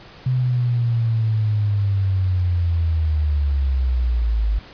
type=linear sweep; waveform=sine; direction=down; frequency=128.9 to 50.9 Hz; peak=-16 dBFS; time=0.26-4.59 s; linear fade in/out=5 ms; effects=pink hiss -43 dBFS RMS until 4.73 s + resampled to 11025 Hz